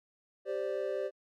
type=chord; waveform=triangle; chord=G suspended fourth; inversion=none; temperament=just; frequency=392 / 522.7 / 588 Hz; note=G4 / C5 / D5; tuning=0 / -2 / +2 cents; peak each=-34 dBFS; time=0.45-1.11 s; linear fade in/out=50 ms; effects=MP3 96 kbps